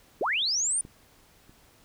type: linear sweep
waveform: sine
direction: up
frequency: 303 to 9460 Hz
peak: -24 dBFS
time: 0.21-0.81 s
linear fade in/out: 2 ms
type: clicks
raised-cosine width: 3 ms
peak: -31 / -40 dBFS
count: 2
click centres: 0.851 / 1.495 s
effects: pink hiss -59 dBFS RMS until 1.84 s